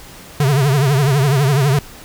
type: tone with vibrato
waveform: square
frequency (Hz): 138.9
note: C#3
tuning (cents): +4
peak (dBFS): -12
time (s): 0.4-1.79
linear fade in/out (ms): 2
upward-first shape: triangle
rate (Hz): 12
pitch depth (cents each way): 160
effects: pink hiss -38 dBFS RMS until 2.04 s